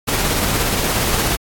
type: noise with tremolo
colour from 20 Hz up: pink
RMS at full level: -17 dBFS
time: 0.07-1.37 s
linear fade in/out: 20 ms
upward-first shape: sine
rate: 17 Hz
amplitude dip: 25%
effects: AAC 64 kbps